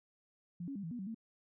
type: tone with pitch steps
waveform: sine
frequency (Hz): 174.2 / 276.7 / 200 / 163.7 / 242.3 / 190.7 / 225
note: F3 / C#4 / G3 / E3 / B3 / G3 / A3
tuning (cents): -4 / -3 / +35 / -12 / -33 / -47 / +39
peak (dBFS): -39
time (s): 0.6-1.146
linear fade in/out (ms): 5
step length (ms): 78
effects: none